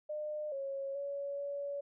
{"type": "tone with pitch steps", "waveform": "sine", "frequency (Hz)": [604, 548, 563, 567], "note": ["D5", "C#5", "C#5", "C#5"], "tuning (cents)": [48, -20, 27, 39], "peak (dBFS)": -36, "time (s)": [0.09, 1.81], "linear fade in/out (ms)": 10, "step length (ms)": 430, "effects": []}